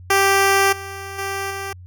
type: tone with level steps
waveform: 10% pulse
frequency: 392 Hz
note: G4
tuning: in tune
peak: -5 / -22 / -15 / -18 dBFS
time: 0.1-1.73 s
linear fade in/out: 5 ms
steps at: 0.72 / 1.18 / 1.5 s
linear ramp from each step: 10 ms
effects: added 90 Hz sine -37 dBFS peak until 1.86 s